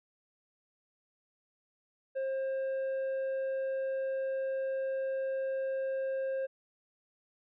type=tone with tanh clipping; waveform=sine; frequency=533 Hz; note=C5; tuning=32 cents sharp; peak=-32 dBFS; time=2.15-6.47 s; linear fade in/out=20 ms; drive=5 dB; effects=none